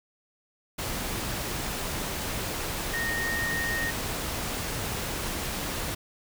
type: tone in noise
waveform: sine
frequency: 1852 Hz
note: A#6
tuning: 12 cents flat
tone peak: -28 dBFS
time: 2.93-3.91 s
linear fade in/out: 10 ms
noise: pink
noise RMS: -32 dBFS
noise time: 0.78-5.95 s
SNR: +1 dB
effects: none